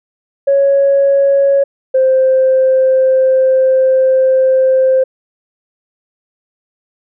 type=tone pair in turn; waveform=sine; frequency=554.4 / 523.3 Hz; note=C#5 / C5; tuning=0 / 0 cents; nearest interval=minor second; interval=100 cents; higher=first; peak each=-6 dBFS; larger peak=neither; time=0.47-1.64 / 1.94-5.04 s; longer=second; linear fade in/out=10 ms; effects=tanh soft clip ceiling -3 dBFS